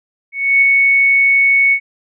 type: tone with ADSR envelope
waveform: sine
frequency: 2217 Hz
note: C#7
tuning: in tune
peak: -6 dBFS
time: 0.32-1.8 s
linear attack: 300 ms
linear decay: 7 ms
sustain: -2 dB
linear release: 74 ms
effects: none